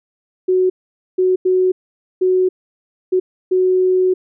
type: tone bursts at uneven times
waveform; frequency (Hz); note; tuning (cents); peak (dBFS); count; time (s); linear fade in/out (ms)
sine; 370; F#4; 0; -11; 6; 0.48-0.7 / 1.18-1.36 / 1.45-1.72 / 2.21-2.49 / 3.12-3.2 / 3.51-4.14; 10
effects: none